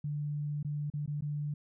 sine tone with dropouts, 147.3 Hz, D3, 6 cents sharp, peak -32 dBFS, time 0.04-1.54 s, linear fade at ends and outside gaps 5 ms, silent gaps 0.629-0.647 / 0.901-0.937 / 1.061-1.076 / 1.209-1.221 s, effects none

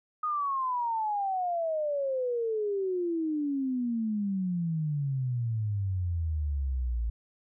sine exponential sweep, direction down, 1250 to 55.3 Hz, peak -27 dBFS, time 0.23-7.1 s, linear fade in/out 5 ms, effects none

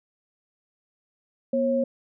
sine tone pair together, 241.4 / 542 Hz, B3 / C#5, -39 / -39 cents, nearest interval octave + major second, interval 1400 cents, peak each -25 / -22 dBFS, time 1.53-1.84 s, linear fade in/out 5 ms, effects none

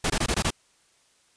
pink noise bursts, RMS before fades -24 dBFS, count 6, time 0.04-0.505 s, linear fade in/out 5 ms, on 60 ms, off 21 ms, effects white hiss -63 dBFS RMS until 1.36 s + resampled to 22050 Hz

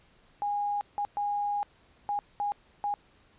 sine tone bursts at uneven times, 820 Hz, G#5, 22 cents flat, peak -27 dBFS, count 6, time 0.42-0.81 / 0.98-1.05 / 1.17-1.63 / 2.09-2.19 / 2.4-2.52 / 2.84-2.94 s, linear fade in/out 0 ms, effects pink hiss -62 dBFS RMS until 3.38 s + resampled to 8000 Hz

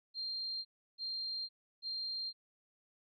sine tone bursts, 4186 Hz, C8, in tune, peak -37 dBFS, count 3, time 0.14-2.33 s, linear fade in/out 50 ms, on 510 ms, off 330 ms, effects none

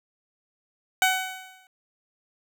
15% pulse tone with exponential decay, 751 Hz, F#5, 26 cents sharp, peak -10 dBFS, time 1.02-1.67 s, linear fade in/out 1 ms, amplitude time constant 140 ms, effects none

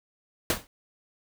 pink noise with exponential decay, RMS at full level -21 dBFS, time 0.5-0.67 s, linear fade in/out 1 ms, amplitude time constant 35 ms, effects none

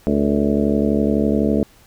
harmonic tone with a mistuned harmonic, 71.9 Hz, D2, 36 cents flat, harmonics 1 / 2 / 3 / 4 / 5 / 6 / 7 / 8 / 9, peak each -27 / -30 / -18 / -21 / -26 / -23 / -28 / -27 / -28 dBFS, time 0.07-1.63 s, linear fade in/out 0 ms, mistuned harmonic 7, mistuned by -85 cents, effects pink hiss -51 dBFS RMS until 1.86 s

